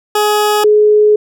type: tone pair in turn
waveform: 20% pulse / sine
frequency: 420 / 422.1 Hz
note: G#4 / G#4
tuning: +19 / +28 cents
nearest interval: unison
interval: 9 cents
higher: second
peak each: -5 dBFS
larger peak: neither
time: 0.15-0.64 / 0.64-1.16 s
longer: second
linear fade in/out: 5 ms
effects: none